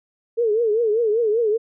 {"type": "tone with vibrato", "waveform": "sine", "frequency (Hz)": 445.4, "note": "A4", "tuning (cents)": 21, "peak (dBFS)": -16, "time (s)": [0.37, 1.58], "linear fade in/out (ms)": 20, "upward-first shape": "triangle", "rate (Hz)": 5.1, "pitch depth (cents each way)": 150, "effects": []}